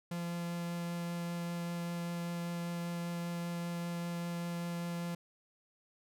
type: tone with vibrato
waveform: 45% pulse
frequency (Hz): 171.9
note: F3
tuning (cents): -27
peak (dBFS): -36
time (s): 0.11-5.15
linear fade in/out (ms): 5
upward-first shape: triangle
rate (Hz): 5.1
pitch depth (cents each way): 8
effects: none